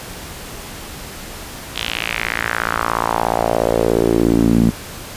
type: tone with band-pass filter sweep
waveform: sawtooth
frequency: 57 Hz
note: A#1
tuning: 38 cents flat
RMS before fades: -17 dBFS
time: 1.75-4.71 s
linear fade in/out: 20 ms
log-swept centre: 3400 to 210 Hz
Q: 3.1
effects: pink hiss -32 dBFS RMS until 5.16 s + resampled to 32000 Hz